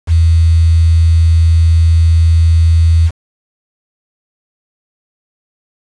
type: tone with quantisation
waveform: sine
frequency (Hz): 82.41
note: E2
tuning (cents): 0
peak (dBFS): -5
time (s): 0.07-3.11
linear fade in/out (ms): 50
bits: 5
effects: resampled to 22050 Hz